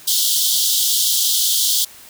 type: high-pass noise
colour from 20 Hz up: pink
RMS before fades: -17 dBFS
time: 0.07-1.85 s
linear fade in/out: 10 ms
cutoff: 3100 Hz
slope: 96 dB/octave
effects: white hiss -42 dBFS RMS until 2.09 s